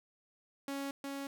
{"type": "tone with echo", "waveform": "sawtooth", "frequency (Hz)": 277.2, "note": "C#4", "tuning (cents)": 0, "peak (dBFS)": -33, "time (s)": [0.68, 0.91], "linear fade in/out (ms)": 2, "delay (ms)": 360, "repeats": 1, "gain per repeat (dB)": -2, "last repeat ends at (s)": 1.27, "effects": []}